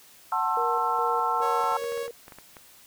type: chord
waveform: sine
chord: F# half-diminished seventh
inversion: none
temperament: just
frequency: 740 / 888 / 1065.6 / 1332 Hz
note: F#5 / A5 / C6 / E6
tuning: 0 / +16 / +31 / +18 cents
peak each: -31 / -27 / -29 / -28 dBFS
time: 0.32-1.77 s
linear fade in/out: 2 ms
type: tone with tremolo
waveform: sine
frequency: 471.7 Hz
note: A#4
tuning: 20 cents sharp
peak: -29 dBFS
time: 0.57-2.11 s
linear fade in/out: 2 ms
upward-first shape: square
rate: 2.4 Hz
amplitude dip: 45%
type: tone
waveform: sawtooth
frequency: 554.4 Hz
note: C#5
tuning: in tune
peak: -30 dBFS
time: 1.41-2.08 s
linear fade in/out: 20 ms
type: clicks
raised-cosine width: 0.5 ms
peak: -29 dBFS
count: 10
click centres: 1.639 / 1.721 / 1.841 / 1.922 / 1.976 / 2.08 / 2.281 / 2.322 / 2.386 / 2.568 s
effects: white hiss -53 dBFS RMS until 2.86 s